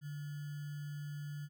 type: tone with sample-and-hold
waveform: sine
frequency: 146.83 Hz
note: D3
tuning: in tune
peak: -40 dBFS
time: 0.01-1.49 s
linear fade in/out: 50 ms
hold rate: 1575 Hz
effects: none